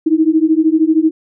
sine beating tone pair, 311.1 / 324.1 Hz, D#4 / E4, 0 / -29 cents, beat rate 13 Hz, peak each -12 dBFS, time 0.06-1.11 s, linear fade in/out 10 ms, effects none

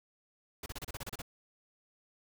pink noise bursts, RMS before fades -41 dBFS, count 10, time 0.63-1.219 s, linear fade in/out 5 ms, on 31 ms, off 31 ms, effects none

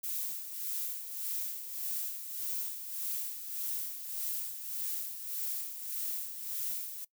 violet noise with tremolo, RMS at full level -35 dBFS, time 0.03-7.05 s, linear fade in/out 10 ms, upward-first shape sine, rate 1.7 Hz, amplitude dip 60%, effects noise-tail reverb RT60 0.1 s tail -21 dB re dry

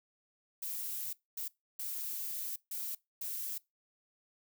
violet noise bursts at uneven times, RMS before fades -39 dBFS, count 5, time 0.62-1.13 / 1.37-1.48 / 1.79-2.56 / 2.71-2.95 / 3.21-3.58 s, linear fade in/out 5 ms, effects noise-tail reverb RT60 0.2 s tail -22 dB re dry

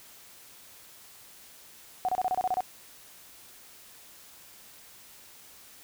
sine tone bursts, 740 Hz, F#5, in tune, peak -24 dBFS, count 9, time 2.05-2.606 s, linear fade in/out 0 ms, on 36 ms, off 29 ms, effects white hiss -52 dBFS RMS until 5.83 s

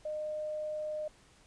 sine tone, 611 Hz, D#5, 32 cents flat, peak -34 dBFS, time 0.05-1.08 s, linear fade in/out 5 ms, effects pink hiss -62 dBFS RMS until 1.46 s + resampled to 22050 Hz

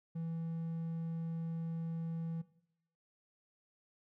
triangle tone, 164.81 Hz, E3, in tune, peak -35 dBFS, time 0.15-2.42 s, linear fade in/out 10 ms, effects noise-tail reverb RT60 0.7 s tail -17 dB re dry

